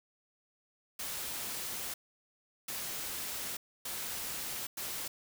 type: noise bursts at uneven times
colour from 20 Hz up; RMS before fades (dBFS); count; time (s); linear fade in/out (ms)
white; -39; 4; 0.99-1.94 / 2.68-3.57 / 3.85-4.67 / 4.77-5.08; 5
effects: none